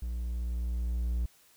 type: tone with level ramp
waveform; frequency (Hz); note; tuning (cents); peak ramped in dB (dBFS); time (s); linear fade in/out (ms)
triangle; 59.4; A#1; +33; -30 to -25; 0.02-1.26; 5
effects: white hiss -62 dBFS RMS until 1.56 s